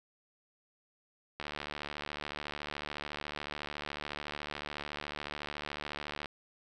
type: click train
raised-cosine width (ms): 0.3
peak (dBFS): -22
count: 360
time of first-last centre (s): 1.4-6.258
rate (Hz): 73.9
effects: none